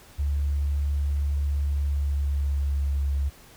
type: tone with pitch glide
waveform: sine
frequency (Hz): 71.5 to 69.79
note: D2 to C#2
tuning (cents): -46 to +12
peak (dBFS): -22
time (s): 0.18-3.3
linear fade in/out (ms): 20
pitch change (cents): -42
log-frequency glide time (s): 1.63-3.11
effects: pink hiss -51 dBFS RMS until 3.56 s